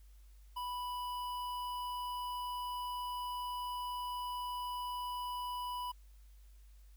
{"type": "tone with notch filter", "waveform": "square", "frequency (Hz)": 987.8, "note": "B5", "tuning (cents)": 0, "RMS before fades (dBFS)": -40, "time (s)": [0.56, 5.92], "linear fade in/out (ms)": 10, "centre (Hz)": 7200, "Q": 0.84, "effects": ["added 50 Hz sine -55 dBFS peak until 6.96 s", "white hiss -72 dBFS RMS until 6.96 s"]}